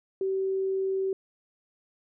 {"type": "tone", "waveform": "sine", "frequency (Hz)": 383.8, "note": "G4", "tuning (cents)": -37, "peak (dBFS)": -25, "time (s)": [0.21, 1.13], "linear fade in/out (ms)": 2, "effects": []}